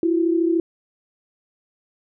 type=tone pair together; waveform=sine; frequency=332.3 / 365.9 Hz; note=E4 / F#4; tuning=+14 / -19 cents; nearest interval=major second; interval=167 cents; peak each=-17 / -23 dBFS; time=0.03-0.6 s; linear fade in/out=2 ms; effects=none